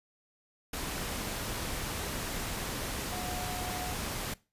sine tone in noise, 726 Hz, F#5, 33 cents flat, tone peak -39 dBFS, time 3.12-3.94 s, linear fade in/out 5 ms, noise pink, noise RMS -36 dBFS, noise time 0.73-4.34 s, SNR -6 dB, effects noise-tail reverb RT60 0.3 s tail -21 dB re dry + resampled to 32000 Hz

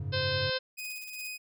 triangle chord, F# suspended second, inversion none, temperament equal, 92.5 / 103.83 / 138.59 Hz, F#2 / G#2 / C#3, 0 / 0 / 0 cents, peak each -35 dBFS, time 0-0.5 s, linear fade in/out 5 ms
harmonic tone, 518 Hz, C5, 17 cents flat, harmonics 1 / 2 / 3 / 4 / 5 / 6 / 7 / 8 / 9 / 10, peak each -32 / -42 / -35 / -46 / -40 / -39 / -39 / -37 / -43 / -39 dBFS, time 0.12-0.59 s, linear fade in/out 20 ms
sawtooth tone with tremolo, 2500 Hz, D#7, 8 cents sharp, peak -33 dBFS, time 0.77-1.38 s, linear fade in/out 20 ms, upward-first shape sine, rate 2.5 Hz, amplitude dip 50%
violet noise bursts, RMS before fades -45 dBFS, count 9, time 0.78-1.275 s, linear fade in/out 5 ms, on 31 ms, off 27 ms
effects none

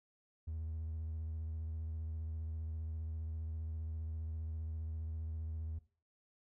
triangle tone with vibrato, 79.7 Hz, D#2, 42 cents sharp, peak -36 dBFS, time 0.47-5.79 s, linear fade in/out 10 ms, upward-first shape square, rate 15 Hz, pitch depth 25 cents each way, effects noise-tail reverb RT60 0.4 s tail -19 dB re dry + tanh soft clip ceiling -33 dBFS

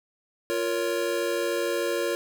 square chord, Bb minor, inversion second, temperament just, 349.6 / 466.2 / 559.4 Hz, F4 / Bb4 / Db5, +2 / 0 / +16 cents, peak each -30 dBFS, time 0.5-2.15 s, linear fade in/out 0 ms, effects none

